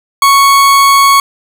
40% pulse tone, 1108.7 Hz, C#6, in tune, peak -3 dBFS, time 0.22-1.2 s, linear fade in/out 2 ms, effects none

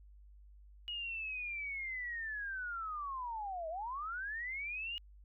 sine linear two-way sweep, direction down then up, 2899 to 622.3 to 2899 Hz, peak -38 dBFS, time 0.88-4.98 s, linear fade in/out 0 ms, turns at 3.69 s, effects added 50 Hz sine -55 dBFS peak until 5.24 s

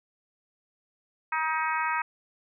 harmonic tone, 316.3 Hz, D#4, 29 cents sharp, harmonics 3 / 4 / 5 / 6 / 7 / 8, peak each -29 / -31 / -33 / -35 / -36 / -37 dBFS, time 1.32-2.02 s, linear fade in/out 5 ms, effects none

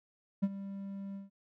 triangle tone with ADSR envelope, 196.9 Hz, G3, 8 cents sharp, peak -22 dBFS, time 0.42-1.3 s, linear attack 17 ms, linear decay 43 ms, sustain -15 dB, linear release 150 ms, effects none

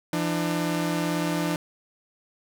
sawtooth tone pair together, 169 / 300 Hz, E3 / D4, +43 / +37 cents, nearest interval minor seventh, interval 994 cents, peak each -23 / -23 dBFS, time 0.13-1.56 s, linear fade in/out 2 ms, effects none

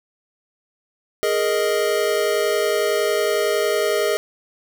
square chord, Ab suspended second, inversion none, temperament equal, 415.3 / 466.2 / 622.3 Hz, Ab4 / Bb4 / Eb5, 0 / 0 / 0 cents, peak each -22 / -24 / -23 dBFS, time 1.23-4.17 s, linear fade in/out 0 ms, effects none

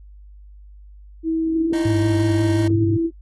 sine tone with pitch glide, 323.9 to 331.3 Hz, E4 to E4, -30 to +9 cents, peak -18 dBFS, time 1.23-3.11 s, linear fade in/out 50 ms, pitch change +39 cents, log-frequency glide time 1.6-1.71 s
25% pulse tone, 311.1 Hz, D#4, in tune, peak -22 dBFS, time 1.73-2.68 s, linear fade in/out 5 ms
sine tone with vibrato, 103.4 Hz, G#2, 7 cents flat, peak -18 dBFS, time 1.85-2.97 s, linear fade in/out 5 ms, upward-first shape sine, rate 5.6 Hz, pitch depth 62 cents each way
effects added 50 Hz sine -40 dBFS peak until 3.21 s + AAC 32 kbps

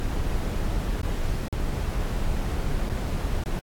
brown noise with dropouts, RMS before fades -26 dBFS, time 0-3.59 s, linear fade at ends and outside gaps 0 ms, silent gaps 1.016-1.032 / 1.482-1.527 / 2.891-2.898 / 3.437-3.459 s, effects AAC 64 kbps

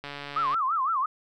click train, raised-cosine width 0.3 ms, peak -21 dBFS, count 73, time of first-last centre 0.04-0.543 s, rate 143 Hz
sine tone with vibrato, 1179 Hz, D6, 6 cents sharp, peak -23 dBFS, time 0.36-1.06 s, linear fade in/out 5 ms, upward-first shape sine, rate 5.9 Hz, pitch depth 240 cents each way
effects none

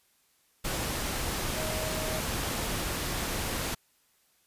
sine tone in noise, 628 Hz, D#5, 16 cents sharp, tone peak -36 dBFS, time 1.56-2.2 s, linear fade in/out 10 ms, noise pink, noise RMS -32 dBFS, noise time 0.64-3.75 s, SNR -7 dB, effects white hiss -68 dBFS RMS until 4.46 s + resampled to 32000 Hz

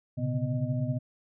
sine tone cluster, 118.1 / 133.1 / 144 / 249.4 / 617 Hz, A#2 / C3 / D3 / B3 / D#5, +23 / +30 / -34 / +17 / -15 cents, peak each -32 / -30 / -36 / -34 / -39 dBFS, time 0.17-0.99 s, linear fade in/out 20 ms, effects none

